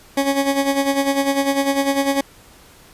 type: tone with tremolo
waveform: 20% pulse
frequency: 276.3 Hz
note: C#4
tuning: 6 cents flat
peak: -9 dBFS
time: 0.17-2.21 s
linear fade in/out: 5 ms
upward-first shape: sine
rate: 10 Hz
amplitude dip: 65%
effects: pink hiss -47 dBFS RMS until 2.93 s + resampled to 32000 Hz